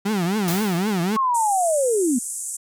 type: tone with vibrato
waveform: 35% pulse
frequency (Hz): 191.8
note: G3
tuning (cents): -37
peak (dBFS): -18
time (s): 0.05-1.17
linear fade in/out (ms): 10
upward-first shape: triangle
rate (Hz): 3.9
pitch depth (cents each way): 270
type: noise with exponential decay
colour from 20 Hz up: white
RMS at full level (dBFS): -26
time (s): 0.48-1.17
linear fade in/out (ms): 0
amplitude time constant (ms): 150
type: linear sweep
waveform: sine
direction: down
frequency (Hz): 1108.7 to 226.6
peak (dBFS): -17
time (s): 1.16-2.19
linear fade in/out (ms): 10
type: band-pass noise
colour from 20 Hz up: pink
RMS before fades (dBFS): -30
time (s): 1.34-2.57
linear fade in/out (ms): 10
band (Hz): 7300 to 10000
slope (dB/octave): 48
effects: none